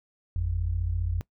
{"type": "tone pair together", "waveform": "sine", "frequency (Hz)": [51.56, 86.6], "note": ["G#1", "F2"], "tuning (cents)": [-12, -14], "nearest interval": "major sixth", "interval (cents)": 898, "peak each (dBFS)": [-29, -27], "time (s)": [0.36, 1.21], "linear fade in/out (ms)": 0, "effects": ["noise-tail reverb RT60 0.1 s tail -21 dB re dry"]}